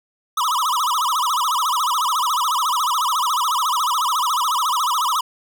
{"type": "tone with vibrato", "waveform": "square", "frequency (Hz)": 1121, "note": "C#6", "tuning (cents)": 19, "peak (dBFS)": -18, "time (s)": [0.37, 5.21], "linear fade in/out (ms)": 5, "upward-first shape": "sine", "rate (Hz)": 14, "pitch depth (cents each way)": 270, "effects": []}